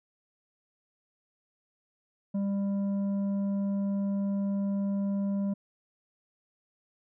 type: tone with tanh clipping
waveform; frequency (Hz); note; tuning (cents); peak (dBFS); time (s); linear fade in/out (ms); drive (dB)
sine; 198.7; G3; +24; -28; 2.34-5.54; 10; 7
effects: none